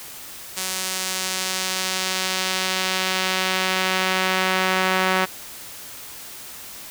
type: tone with band-pass filter sweep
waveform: sawtooth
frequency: 187 Hz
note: F#3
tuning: 19 cents sharp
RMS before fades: -23 dBFS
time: 0.56-5.26 s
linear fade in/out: 20 ms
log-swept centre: 8400 to 1700 Hz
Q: 0.78
effects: white hiss -38 dBFS RMS until 6.9 s